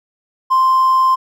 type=tone with hard clipping; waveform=triangle; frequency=1045 Hz; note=C6; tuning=2 cents flat; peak=-10 dBFS; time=0.5-1.16 s; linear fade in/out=20 ms; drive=4 dB; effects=none